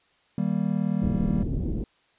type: chord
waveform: triangle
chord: Eb major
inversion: none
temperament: just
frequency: 155.56 / 194.45 / 233.3 Hz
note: Eb3 / G3 / Bb3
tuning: 0 / -14 / +2 cents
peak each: -27 / -23 / -27 dBFS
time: 0.38-1.43 s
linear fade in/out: 2 ms
type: low-pass noise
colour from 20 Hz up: pink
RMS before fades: -28 dBFS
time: 1.02-1.84 s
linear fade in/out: 2 ms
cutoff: 370 Hz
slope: 24 dB/octave
effects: white hiss -64 dBFS RMS until 2.18 s + resampled to 8000 Hz